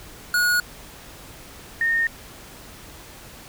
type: tone pair in turn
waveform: square / sine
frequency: 1451 / 1836.6 Hz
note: F#6 / A#6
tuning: -34 / -26 cents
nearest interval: major third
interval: 408 cents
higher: second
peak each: -18 dBFS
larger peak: neither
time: 0.34-0.6 / 1.81-2.07 s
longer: neither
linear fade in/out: 2 ms
effects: added 50 Hz sine -53 dBFS peak until 3.48 s + pink hiss -43 dBFS RMS until 3.48 s